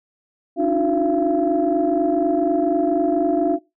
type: tone cluster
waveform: sine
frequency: 286.2 / 310.3 / 358.3 / 681 Hz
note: D4 / D#4 / F4 / F5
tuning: -45 / -5 / +44 / -44 cents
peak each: -21 dBFS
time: 0.56-3.59 s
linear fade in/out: 50 ms
effects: noise-tail reverb RT60 0.2 s tail -17 dB re dry + tanh soft clip ceiling -8 dBFS